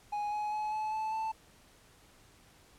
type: tone with pitch steps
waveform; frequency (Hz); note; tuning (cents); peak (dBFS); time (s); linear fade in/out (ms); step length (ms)
triangle; 830.6 / 840.7 / 851 / 861.4 / 871.9 / 882.5; G#5 / G#5 / G#5 / A5 / A5 / A5; 0 / +21 / +42 / -37 / -16 / +5; -30; 0.12-1.32; 10; 200
effects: pink hiss -61 dBFS RMS until 2.78 s + low-pass 12000 Hz 12 dB/octave